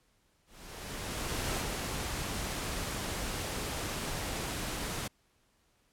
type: noise with ADSR envelope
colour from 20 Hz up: pink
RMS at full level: -33 dBFS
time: 0.46-5.08 s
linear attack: 1100 ms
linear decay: 92 ms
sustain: -3 dB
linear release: 9 ms
effects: pink hiss -71 dBFS RMS until 5.92 s + low-pass 12000 Hz 12 dB/octave